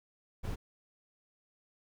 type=noise; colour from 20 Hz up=brown; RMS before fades=-36 dBFS; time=0.43-0.56 s; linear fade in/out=20 ms; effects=none